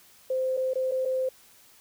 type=tone with dropouts; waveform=sine; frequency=519 Hz; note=C5; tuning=14 cents flat; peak=-24 dBFS; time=0.3-1.29 s; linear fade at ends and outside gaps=5 ms; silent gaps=0.569-0.573 / 0.736-0.755 / 0.913-0.918 / 1.052-1.056 s; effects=white hiss -56 dBFS RMS until 1.8 s